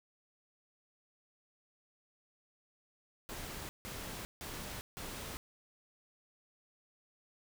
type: noise bursts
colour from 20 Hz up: pink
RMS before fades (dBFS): -44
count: 4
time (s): 3.29-5.37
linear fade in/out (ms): 0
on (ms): 400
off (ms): 160
effects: none